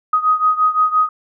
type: beating tone pair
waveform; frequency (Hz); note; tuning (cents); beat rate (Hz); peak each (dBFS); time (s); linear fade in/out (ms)
sine; 1251 / 1256.8; D#6 / D#6; +9 / +17; 5.8; -14 / -17; 0.13-1.09; 5
effects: none